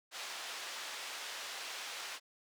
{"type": "band-pass noise", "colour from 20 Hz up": "white", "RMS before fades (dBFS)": -44, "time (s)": [0.11, 2.2], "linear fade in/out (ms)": 50, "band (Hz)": [630, 4700], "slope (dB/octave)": 12, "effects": []}